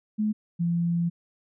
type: tone pair in turn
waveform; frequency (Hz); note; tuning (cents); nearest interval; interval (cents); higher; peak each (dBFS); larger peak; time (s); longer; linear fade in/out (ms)
sine; 213.3 / 170.68; G#3 / F3; +46 / -39; major third; 385; first; -22; neither; 0.18-0.33 / 0.59-1.1; second; 20
effects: none